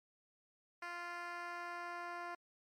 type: tone with band-pass filter sweep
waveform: 10% pulse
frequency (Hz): 348.1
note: F4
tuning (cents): -6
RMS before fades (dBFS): -45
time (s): 0.82-2.35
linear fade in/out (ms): 5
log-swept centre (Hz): 1600 to 900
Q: 0.8
effects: MP3 64 kbps

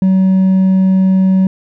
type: tone with hard clipping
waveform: sine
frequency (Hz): 189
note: F#3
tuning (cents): +37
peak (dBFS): -8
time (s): 0.02-1.47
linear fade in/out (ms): 2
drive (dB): 2
effects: none

